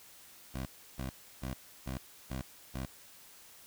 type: tone bursts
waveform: 15% pulse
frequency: 65.41 Hz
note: C2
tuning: in tune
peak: -30 dBFS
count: 6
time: 0.54-2.86 s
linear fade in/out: 10 ms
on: 120 ms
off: 320 ms
effects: white hiss -56 dBFS RMS until 3.66 s